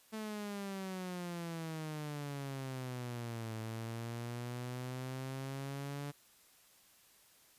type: exponential two-way sweep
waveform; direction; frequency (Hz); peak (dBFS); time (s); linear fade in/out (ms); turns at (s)
sawtooth; down then up; 220 to 110.6 to 144.4; -36; 0.12-6.12; 20; 3.57
effects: white hiss -65 dBFS RMS until 7.58 s + resampled to 32000 Hz